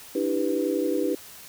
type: chord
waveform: sine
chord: E minor seventh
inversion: third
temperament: equal with one note detuned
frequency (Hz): 293.7 / 324.7 / 392 / 493.9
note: D4 / E4 / G4 / B4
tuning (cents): 0 / -26 / 0 / 0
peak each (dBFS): -28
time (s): 0.15-1.15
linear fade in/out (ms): 5
effects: white hiss -45 dBFS RMS until 1.48 s